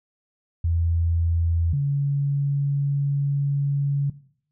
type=tone pair in turn; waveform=sine; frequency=83.9 / 141.1 Hz; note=E2 / C#3; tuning=+31 / +31 cents; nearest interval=major sixth; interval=900 cents; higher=second; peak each=-19 dBFS; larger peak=neither; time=0.64-1.73 / 1.73-4.1 s; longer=second; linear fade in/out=5 ms; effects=noise-tail reverb RT60 0.6 s tail -18 dB re dry